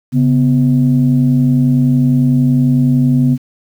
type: tone pair together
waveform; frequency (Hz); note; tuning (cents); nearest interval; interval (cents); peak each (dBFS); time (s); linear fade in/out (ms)
sine; 138.59 / 249.5; C#3 / B3; 0 / +18; minor seventh; 1018; -10; 0.12-3.38; 50
effects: tanh soft clip ceiling -2 dBFS + 7-bit